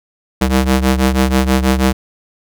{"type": "ring-modulated tone", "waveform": "sawtooth", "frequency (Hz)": 130.81, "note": "C3", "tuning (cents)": 0, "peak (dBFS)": -4, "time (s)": [0.41, 1.93], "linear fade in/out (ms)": 10, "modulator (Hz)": 62.3, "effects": []}